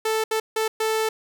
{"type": "tone bursts at uneven times", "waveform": "sawtooth", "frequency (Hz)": 440, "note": "A4", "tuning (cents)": 0, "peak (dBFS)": -17, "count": 4, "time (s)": [[0.05, 0.24], [0.31, 0.4], [0.56, 0.68], [0.8, 1.09]], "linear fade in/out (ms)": 5, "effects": []}